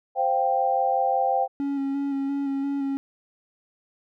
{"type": "chord", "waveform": "sine", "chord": "C suspended fourth", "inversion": "none", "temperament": "equal", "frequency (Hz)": [523.3, 698.5, 784], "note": ["C5", "F5", "G5"], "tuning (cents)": [0, 0, 0], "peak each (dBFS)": [-26, -26, -22], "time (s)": [0.15, 1.48], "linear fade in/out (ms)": 50}
{"type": "tone with vibrato", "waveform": "triangle", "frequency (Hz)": 277.2, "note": "C#4", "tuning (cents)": 0, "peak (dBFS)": -22, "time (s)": [1.6, 2.97], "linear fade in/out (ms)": 0, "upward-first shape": "square", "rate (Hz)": 2.9, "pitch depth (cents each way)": 18}
{"effects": []}